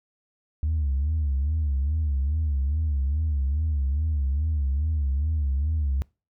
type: tone with vibrato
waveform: sine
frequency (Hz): 73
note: D2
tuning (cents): -10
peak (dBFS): -20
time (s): 0.63-6.02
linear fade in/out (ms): 0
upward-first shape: sine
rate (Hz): 2.4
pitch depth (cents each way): 150
effects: noise-tail reverb RT60 0.3 s tail -26 dB re dry + tanh soft clip ceiling -19 dBFS